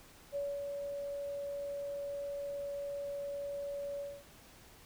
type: tone with ADSR envelope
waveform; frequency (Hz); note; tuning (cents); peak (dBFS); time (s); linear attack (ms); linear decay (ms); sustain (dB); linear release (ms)
sine; 567; C#5; +39; -33; 0.32-4.24; 39; 240; -4; 240
effects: pink hiss -58 dBFS RMS until 4.85 s